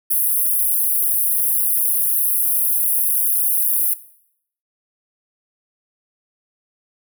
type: high-pass noise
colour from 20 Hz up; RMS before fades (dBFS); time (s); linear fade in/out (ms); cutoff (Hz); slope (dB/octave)
pink; -18; 0.1-3.94; 10; 10000; 96
effects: noise-tail reverb RT60 0.7 s tail -17 dB re dry